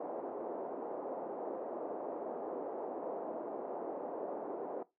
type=band-pass noise; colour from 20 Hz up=pink; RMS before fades=-41 dBFS; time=0-4.83 s; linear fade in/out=5 ms; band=340 to 780 Hz; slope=24 dB/octave; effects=noise-tail reverb RT60 0.2 s tail -18 dB re dry